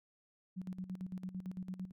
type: tone with tremolo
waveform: sine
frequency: 185 Hz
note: F#3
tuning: in tune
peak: -38 dBFS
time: 0.56-1.92 s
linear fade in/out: 20 ms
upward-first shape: square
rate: 8.9 Hz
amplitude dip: 75%
effects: none